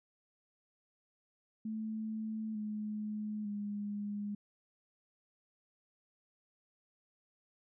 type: tone with pitch steps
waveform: sine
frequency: 218.7 / 212.1 / 205.5 Hz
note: A3 / G#3 / G#3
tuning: -10 / +37 / -18 cents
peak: -36 dBFS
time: 1.65-4.35 s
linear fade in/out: 5 ms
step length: 900 ms
effects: none